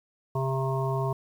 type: harmonic tone with a mistuned harmonic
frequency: 133.2 Hz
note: C3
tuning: 31 cents sharp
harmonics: 1 / 3 / 5 / 7 / 8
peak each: -27 / -32 / -34 / -35 / -36 dBFS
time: 0.35-1.13 s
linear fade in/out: 5 ms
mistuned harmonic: 8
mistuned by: +20 cents
effects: 9-bit